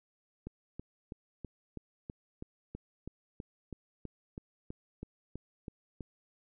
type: click train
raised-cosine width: 3 ms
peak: -28 dBFS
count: 18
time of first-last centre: 0.47-6.007 s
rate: 3.07 Hz
effects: none